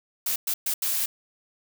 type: noise bursts at uneven times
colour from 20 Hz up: blue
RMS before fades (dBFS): -26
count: 4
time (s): 0.26-0.36 / 0.47-0.54 / 0.66-0.74 / 0.82-1.06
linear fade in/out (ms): 5
effects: none